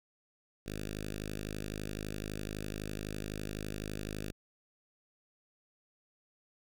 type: tone with notch filter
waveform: 5% pulse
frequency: 51.91 Hz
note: G#1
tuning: in tune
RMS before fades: -40 dBFS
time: 0.66-4.32 s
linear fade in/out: 5 ms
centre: 880 Hz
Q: 0.58
effects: none